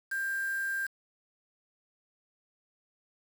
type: tone with quantisation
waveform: sine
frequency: 1589 Hz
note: G6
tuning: 23 cents sharp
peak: -30 dBFS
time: 0.11-0.87 s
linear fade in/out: 10 ms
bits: 7
effects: none